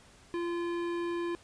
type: tone with hard clipping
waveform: sine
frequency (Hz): 343.9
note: F4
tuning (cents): -27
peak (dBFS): -33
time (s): 0.34-1.35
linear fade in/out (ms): 0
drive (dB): 15
effects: pink hiss -58 dBFS RMS until 1.43 s + resampled to 22050 Hz